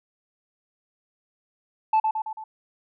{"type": "tone with echo", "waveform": "sine", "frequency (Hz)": 874, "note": "A5", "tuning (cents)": -12, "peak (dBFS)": -14, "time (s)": [1.93, 2], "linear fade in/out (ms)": 5, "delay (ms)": 110, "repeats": 4, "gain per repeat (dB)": -5, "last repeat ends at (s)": 2.44, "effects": ["tanh soft clip ceiling -15 dBFS"]}